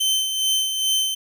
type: tone with tremolo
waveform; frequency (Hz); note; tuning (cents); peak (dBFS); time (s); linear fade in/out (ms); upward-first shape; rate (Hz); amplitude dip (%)
sawtooth; 3085; G7; -28; -14; 0-1.15; 10; sine; 2.4; 50
effects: none

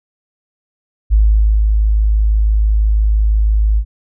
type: tone with ADSR envelope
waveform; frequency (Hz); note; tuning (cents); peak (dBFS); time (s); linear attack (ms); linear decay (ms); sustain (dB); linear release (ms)
sine; 53; G#1; +36; -6; 1.1-3.85; 30; 500; -3; 72
effects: none

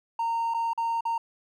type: tone with dropouts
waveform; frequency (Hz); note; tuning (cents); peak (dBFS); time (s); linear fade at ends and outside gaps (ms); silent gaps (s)
triangle; 921; A#5; -21; -22; 0.19-1.18; 5; 0.539-0.544 / 0.734-0.776 / 1.008-1.052
effects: tanh soft clip ceiling -19 dBFS

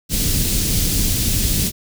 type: band-stop noise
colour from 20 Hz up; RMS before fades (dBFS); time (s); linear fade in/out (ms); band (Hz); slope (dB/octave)
pink; -18; 0.09-1.72; 50; 230 to 4200; 12
effects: none

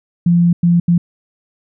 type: tone bursts at uneven times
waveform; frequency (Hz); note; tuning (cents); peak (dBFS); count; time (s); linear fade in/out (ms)
sine; 172.5; F3; -21; -8; 3; 0.26-0.53 / 0.63-0.8 / 0.88-0.98; 5
effects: none

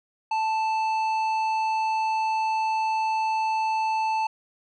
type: tone with tanh clipping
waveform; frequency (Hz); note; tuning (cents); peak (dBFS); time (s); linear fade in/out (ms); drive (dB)
triangle; 880; A5; 0; -24; 0.31-4.27; 5; 14
effects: none

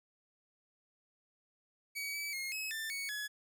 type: tone with pitch steps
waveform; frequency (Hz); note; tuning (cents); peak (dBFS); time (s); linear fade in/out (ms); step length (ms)
sawtooth; 2265 / 2296 / 2147 / 2567 / 1780 / 2225 / 1693; C#7 / D7 / C7 / E7 / A6 / C#7 / G#6; +37 / -40 / +44 / -47 / +20 / +6 / +33; -34; 1.95-3.28; 20; 190
effects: none

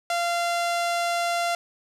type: tone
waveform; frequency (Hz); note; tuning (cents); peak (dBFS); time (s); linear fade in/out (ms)
sawtooth; 690; F5; -21; -19; 0.1-1.55; 2
effects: low-pass 10000 Hz 12 dB/octave + 10-bit

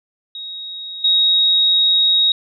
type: tone with level steps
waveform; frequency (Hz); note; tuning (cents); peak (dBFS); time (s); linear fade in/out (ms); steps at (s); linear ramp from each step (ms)
sine; 3779; A#7; +23; -27 / -11; 0.35-2.32; 2; 1.04; 5
effects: none

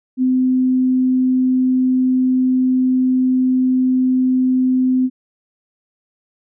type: tone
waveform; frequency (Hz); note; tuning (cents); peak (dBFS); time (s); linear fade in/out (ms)
sine; 256.4; C4; -35; -12; 0.17-5.1; 50
effects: none

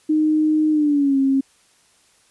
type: tone with pitch glide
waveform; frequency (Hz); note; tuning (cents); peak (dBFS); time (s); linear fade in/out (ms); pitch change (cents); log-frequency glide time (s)
sine; 308.7 to 270.3; D#4 to C#4; -14 to -44; -14; 0.09-1.41; 10; -230; 0.71-1.18
effects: white hiss -57 dBFS RMS until 2.3 s + resampled to 24000 Hz

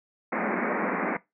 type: band-pass noise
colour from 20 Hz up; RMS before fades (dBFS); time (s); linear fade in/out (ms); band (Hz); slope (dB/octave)
pink; -28; 0.32-1.17; 5; 180 to 2300; 96
effects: noise-tail reverb RT60 0.2 s tail -20 dB re dry

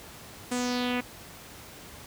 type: tone with low-pass filter sweep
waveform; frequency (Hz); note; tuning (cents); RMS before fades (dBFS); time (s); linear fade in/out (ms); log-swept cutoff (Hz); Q
sawtooth; 246.9; B3; 0; -29; 0.51-1.01; 10; 9000 to 2300; 3.2
effects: pink hiss -46 dBFS RMS until 2.06 s + high-pass 60 Hz 12 dB/octave

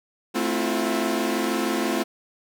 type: chord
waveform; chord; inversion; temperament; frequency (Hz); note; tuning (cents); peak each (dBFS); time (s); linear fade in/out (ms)
sawtooth; F major seventh; first; equal with one note detuned; 220 / 261.6 / 329.6 / 355.9; A3 / C4 / E4 / F4; 0 / 0 / 0 / +33; -24; 0.34-2.04; 20
effects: none

